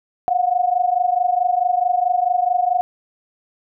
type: tone pair together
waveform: sine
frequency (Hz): 709.4 / 734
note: F5 / F#5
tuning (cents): +27 / -14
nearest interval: minor second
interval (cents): 59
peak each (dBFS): -18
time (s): 0.28-2.81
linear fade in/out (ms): 0
effects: none